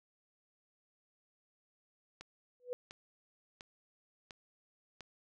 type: click train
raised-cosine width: 0.2 ms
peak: -30 dBFS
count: 5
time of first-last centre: 2.21-5.007 s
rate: 1.43 Hz
type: tone with exponential growth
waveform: sine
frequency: 493.9 Hz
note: B4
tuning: in tune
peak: -32 dBFS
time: 2.6-2.73 s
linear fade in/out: 0 ms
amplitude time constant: 27 ms
effects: none